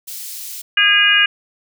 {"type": "high-pass noise", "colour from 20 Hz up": "white", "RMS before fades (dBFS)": -30, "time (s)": [0.07, 0.62], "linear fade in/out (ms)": 10, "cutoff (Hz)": 3900, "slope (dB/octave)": 12}
{"type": "harmonic tone", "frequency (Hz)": 409.4, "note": "G#4", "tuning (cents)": -25, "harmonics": [3, 4, 5, 6, 7], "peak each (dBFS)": [-25, -14, -23, -16, -14], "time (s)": [0.77, 1.26], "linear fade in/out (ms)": 5}
{"effects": []}